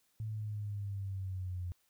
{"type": "linear sweep", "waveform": "sine", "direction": "down", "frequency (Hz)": [110, 88.1], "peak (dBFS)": -36, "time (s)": [0.2, 1.72], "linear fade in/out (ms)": 0, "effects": ["white hiss -74 dBFS RMS until 1.89 s"]}